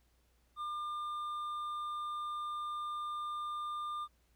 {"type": "tone with hard clipping", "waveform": "triangle", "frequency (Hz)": 1200, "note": "D6", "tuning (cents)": 37, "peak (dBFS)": -38, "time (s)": [0.56, 4.08], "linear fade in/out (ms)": 50, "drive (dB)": 8, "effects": ["added 60 Hz sine -70 dBFS peak until 4.35 s", "pink hiss -75 dBFS RMS until 4.35 s"]}